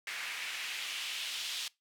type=noise with band-pass filter sweep; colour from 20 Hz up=white; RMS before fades=-39 dBFS; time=0.07-1.68 s; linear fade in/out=2 ms; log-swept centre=2000 to 3600 Hz; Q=1.9; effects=noise-tail reverb RT60 0.2 s tail -22 dB re dry